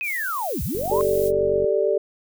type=linear two-way sweep; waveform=sine; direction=down then up; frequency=2562 to 45 to 1090 Hz; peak=-24 dBFS; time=0.01-1.01 s; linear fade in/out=0 ms; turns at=0.63 s
type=noise; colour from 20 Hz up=violet; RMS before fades=-34 dBFS; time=0.02-1.32 s; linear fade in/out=50 ms
type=click train; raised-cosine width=3 ms; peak=-21 dBFS; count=43; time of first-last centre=0.75-1.644 s; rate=47 Hz
type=chord; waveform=sine; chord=G suspended second; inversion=none; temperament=just; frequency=392 / 441 / 588 Hz; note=G4 / A4 / D5; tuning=0 / +4 / +2 cents; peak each=-22 dBFS; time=0.91-1.98 s; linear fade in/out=5 ms
effects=none